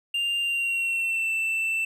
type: tone with pitch glide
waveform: triangle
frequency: 2794 to 2666 Hz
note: F7 to E7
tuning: 0 to +19 cents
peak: -22 dBFS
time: 0.14-1.85 s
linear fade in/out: 5 ms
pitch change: -81 cents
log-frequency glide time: 0.4-1.32 s
effects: none